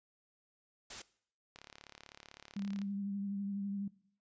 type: noise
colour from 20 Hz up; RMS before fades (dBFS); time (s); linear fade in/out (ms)
white; -45; 0.9-1.02; 5
type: click train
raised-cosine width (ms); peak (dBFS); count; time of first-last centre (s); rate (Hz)
0.2; -33; 46; 1.56-2.817; 35.8
type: tone with vibrato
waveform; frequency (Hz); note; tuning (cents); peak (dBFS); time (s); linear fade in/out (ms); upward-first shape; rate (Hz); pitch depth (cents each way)
sine; 199.4; G3; +30; -36; 2.56-3.88; 5; triangle; 12; 36
effects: noise-tail reverb RT60 0.6 s tail -20 dB re dry + resampled to 16000 Hz